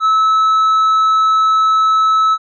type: tone with tanh clipping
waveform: sine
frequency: 1300 Hz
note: E6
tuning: 24 cents flat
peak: -10 dBFS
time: 0-2.38 s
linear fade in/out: 50 ms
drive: 4 dB
effects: none